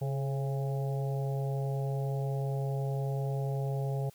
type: harmonic tone with a mistuned harmonic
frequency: 136.1 Hz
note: C#3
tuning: 31 cents flat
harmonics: 1 / 3 / 4 / 5 / 6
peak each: -30 / -40 / -42 / -44 / -46 dBFS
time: 0.01-4.1 s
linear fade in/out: 10 ms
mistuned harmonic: 3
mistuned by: +44 cents
effects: white hiss -61 dBFS RMS until 4.14 s